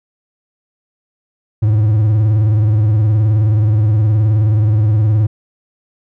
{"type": "tone with vibrato", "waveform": "triangle", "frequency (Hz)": 107.2, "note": "A2", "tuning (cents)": -45, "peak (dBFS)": -7, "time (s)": [1.62, 5.27], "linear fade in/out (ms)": 10, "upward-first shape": "sine", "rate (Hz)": 19, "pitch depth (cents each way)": 81, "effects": []}